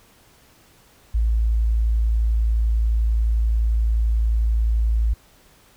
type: tone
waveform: sine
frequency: 55.7 Hz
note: A1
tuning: 22 cents sharp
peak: -16 dBFS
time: 1.14-5.14 s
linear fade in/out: 10 ms
effects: pink hiss -54 dBFS RMS until 5.76 s